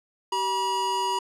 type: tone pair together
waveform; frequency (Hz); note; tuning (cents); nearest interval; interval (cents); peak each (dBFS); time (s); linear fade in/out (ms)
square; 384.2 / 963.9; G4 / B5; -35 / -42; octave + major third; 1593; -33 / -25; 0.32-1.19; 5
effects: low-pass 9000 Hz 12 dB/octave